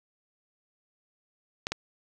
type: clicks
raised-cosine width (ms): 0.2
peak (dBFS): -13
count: 2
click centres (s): 1.669 / 1.72
effects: none